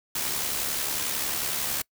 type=noise with amplitude modulation; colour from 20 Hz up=white; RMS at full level=-27 dBFS; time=0.15-1.82 s; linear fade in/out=5 ms; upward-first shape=sine; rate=71.1 Hz; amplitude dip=40%; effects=noise-tail reverb RT60 0.1 s tail -25 dB re dry